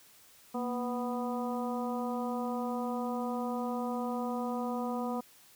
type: harmonic tone with a mistuned harmonic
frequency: 246.9 Hz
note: B3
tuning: in tune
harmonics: 1 / 2 / 3 / 4 / 5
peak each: -34 / -38 / -39 / -41 / -44 dBFS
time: 0.54-5.21 s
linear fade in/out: 10 ms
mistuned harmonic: 1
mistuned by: -72 cents
effects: white hiss -59 dBFS RMS until 5.55 s